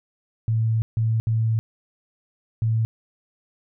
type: tone bursts at uneven times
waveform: sine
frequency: 112.1 Hz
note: A2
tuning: 33 cents sharp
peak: -18 dBFS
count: 4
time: 0.48-0.82 / 0.97-1.2 / 1.27-1.59 / 2.62-2.85 s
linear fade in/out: 0 ms
effects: none